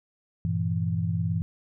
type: chord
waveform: sine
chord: E diminished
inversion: first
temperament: equal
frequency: 98 / 116.54 / 164.81 Hz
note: G2 / Bb2 / E3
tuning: 0 / 0 / 0 cents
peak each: -28 / -31 / -27 dBFS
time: 0.45-1.42 s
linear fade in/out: 0 ms
effects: none